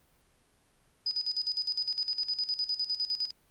sine tone with tremolo, 4978 Hz, D#8, in tune, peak -27 dBFS, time 1.06-3.31 s, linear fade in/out 5 ms, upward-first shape square, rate 9.8 Hz, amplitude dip 75%, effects pink hiss -67 dBFS RMS until 3.5 s + Opus 32 kbps

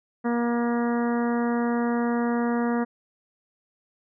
harmonic tone, 237.3 Hz, A#3, 31 cents sharp, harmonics 1 / 2 / 3 / 4 / 5 / 6 / 7 / 8, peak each -23 / -29 / -33 / -35 / -37 / -39 / -40 / -41 dBFS, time 0.24-2.85 s, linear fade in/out 20 ms, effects none

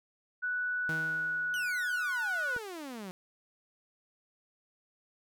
sine tone with pitch glide, 1480 to 1469.8 Hz, F#6 to F#6, 0 to -12 cents, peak -30 dBFS, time 0.42-2.59 s, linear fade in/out 20 ms, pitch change -12 cents, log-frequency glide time 0.93-1.11 s
sawtooth tone with exponential decay, 160 Hz, D#3, 49 cents sharp, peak -31 dBFS, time 0.89-1.91 s, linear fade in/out 0 ms, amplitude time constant 220 ms
sawtooth exponential sweep, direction down, 3059 to 177.7 Hz, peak -36 dBFS, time 1.54-3.11 s, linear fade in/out 0 ms
click, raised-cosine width 2 ms, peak -31 dBFS, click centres 2.564 s
effects none

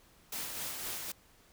white noise with tremolo, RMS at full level -38 dBFS, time 0.32-1.12 s, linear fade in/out 5 ms, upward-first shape sine, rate 3.9 Hz, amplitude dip 35%, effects pink hiss -63 dBFS RMS until 1.52 s

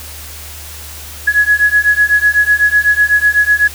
sine beating tone pair, 1678 / 1686 Hz, G#6 / G#6, +17 / +26 cents, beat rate 8 Hz, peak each -11 dBFS, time 1.27-3.68 s, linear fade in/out 10 ms, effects added 75 Hz sine -32 dBFS peak until 3.74 s + white hiss -31 dBFS RMS until 3.74 s

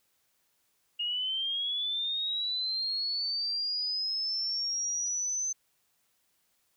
sine linear sweep, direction up, 2846 to 6190 Hz, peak -29 dBFS, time 0.99-5.53 s, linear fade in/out 10 ms, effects white hiss -73 dBFS RMS until 6.76 s

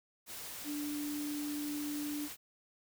sine tone in noise, 294 Hz, D4, 2 cents sharp, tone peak -36 dBFS, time 0.64-2.29 s, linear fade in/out 50 ms, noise white, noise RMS -45 dBFS, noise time 0.26-2.37 s, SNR +6 dB, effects none

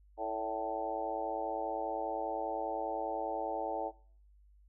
harmonic tone with a mistuned harmonic, 110 Hz, A2, in tune, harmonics 3 / 4 / 5 / 6 / 7 / 8, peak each -44 / -42 / -40 / -40 / -38 / -41 dBFS, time 0.17-3.92 s, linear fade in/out 50 ms, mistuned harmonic 5, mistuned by +47 cents, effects noise-tail reverb RT60 0.5 s tail -22 dB re dry + added 50 Hz sine -59 dBFS peak until 4.68 s

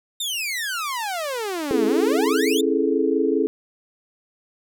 sawtooth exponential two-way sweep, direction down then up, 3729 to 207.7 to 3729 Hz, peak -21 dBFS, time 0.2-2.61 s, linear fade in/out 5 ms, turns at 1.86 s
sine chord, A major seventh, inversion first, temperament equal with one note detuned, 271.2 / 329.6 / 415.3 / 440 Hz, C#4 / E4 / G#4 / A4, -38 / 0 / 0 / 0 cents, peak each -23 dBFS, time 1.71-3.47 s, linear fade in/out 0 ms
effects none

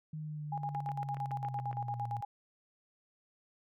sine linear sweep, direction down, 155.56 to 116.54 Hz, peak -38 dBFS, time 0.13-2.21 s, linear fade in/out 5 ms
sine tone with tremolo, 818 Hz, G#5, 26 cents flat, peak -34 dBFS, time 0.52-2.25 s, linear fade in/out 5 ms, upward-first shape square, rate 8.8 Hz, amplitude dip 80%
click train, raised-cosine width 0.5 ms, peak -32 dBFS, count 8, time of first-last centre 0.75-1.729 s, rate 7.15 Hz
effects none

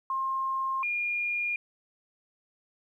sine tone pair in turn, 1064 / 2420 Hz, C6 / D#7, +29 / -49 cents, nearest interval octave + major second, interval 1422 cents, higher second, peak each -27 dBFS, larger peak neither, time 0.1-0.83 / 0.83-1.56 s, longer neither, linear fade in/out 2 ms, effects 11-bit

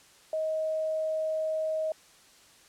sine tone, 630 Hz, D#5, 21 cents sharp, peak -27 dBFS, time 0.33-1.92 s, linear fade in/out 2 ms, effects white hiss -57 dBFS RMS until 2.68 s + low-pass 9000 Hz 12 dB/octave

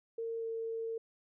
sine tone with pitch glide, 456.8 to 453.1 Hz, A#4 to A#4, -35 to -49 cents, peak -35 dBFS, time 0.18-0.98 s, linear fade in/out 5 ms, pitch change -14 cents, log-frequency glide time 0.39-0.45 s, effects none

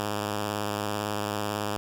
5% pulse tone with vibrato, 103.83 Hz, G#2, in tune, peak -17 dBFS, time 0-1.77 s, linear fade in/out 0 ms, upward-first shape sine, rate 18 Hz, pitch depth 45 cents each way, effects 9-bit

